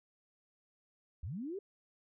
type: linear sweep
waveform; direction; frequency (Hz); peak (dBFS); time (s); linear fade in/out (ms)
sine; up; 61.1 to 415.3; -38; 1.23-1.59; 5
effects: none